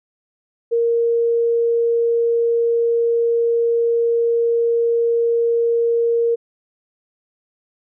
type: tone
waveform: sine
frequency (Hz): 466.2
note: A#4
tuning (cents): 0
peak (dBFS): -14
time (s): 0.71-6.36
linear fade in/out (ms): 20
effects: none